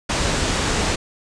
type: low-pass noise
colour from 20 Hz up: pink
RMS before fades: -21 dBFS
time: 0.09-0.96 s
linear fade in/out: 10 ms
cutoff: 8600 Hz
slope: 48 dB/octave
effects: none